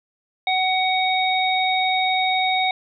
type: harmonic tone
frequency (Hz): 748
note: F#5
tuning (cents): +19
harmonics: 1 / 3 / 5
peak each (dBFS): -20 / -23 / -24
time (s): 0.47-2.71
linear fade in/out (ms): 2
effects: none